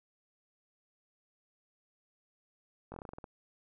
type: slowing click train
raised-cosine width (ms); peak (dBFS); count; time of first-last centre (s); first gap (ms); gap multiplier
1; -30; 10; 2.92-3.242; 20; 1.14
effects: none